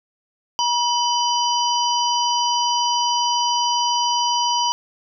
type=harmonic tone with a mistuned harmonic; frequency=960 Hz; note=B5; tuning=49 cents flat; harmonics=1 / 3 / 5 / 6; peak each=-19 / -24 / -26 / -27 dBFS; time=0.59-4.72 s; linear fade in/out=0 ms; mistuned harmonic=3; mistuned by=+78 cents; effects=none